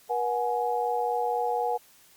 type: tone cluster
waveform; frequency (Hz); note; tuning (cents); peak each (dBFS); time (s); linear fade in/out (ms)
sine; 481.9 / 734 / 838; B4 / F#5 / G#5; -43 / -14 / +15; -29; 0.09-1.78; 20
effects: white hiss -57 dBFS RMS until 2.16 s + Opus 48 kbps